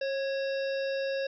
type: harmonic tone with a mistuned harmonic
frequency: 543 Hz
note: C#5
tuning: 36 cents flat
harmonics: 1 / 3 / 5 / 7 / 9 / 10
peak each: -29 / -39 / -43 / -46 / -48 / -49 dBFS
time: 0.01-1.27 s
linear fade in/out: 5 ms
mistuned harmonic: 3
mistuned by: +30 cents
effects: none